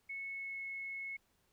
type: tone with pitch glide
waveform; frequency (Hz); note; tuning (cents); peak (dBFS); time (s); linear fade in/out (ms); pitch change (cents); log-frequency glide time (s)
sine; 2200 to 2187; C#7 to C#7; -14 to -24; -40; 0.09-1.17; 10; -10; 0.29-0.63
effects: pink hiss -75 dBFS RMS until 1.52 s